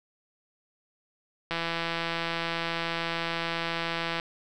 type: click train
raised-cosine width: 0.3 ms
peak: -14 dBFS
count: 450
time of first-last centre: 1.51-4.199 s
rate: 167 Hz
effects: none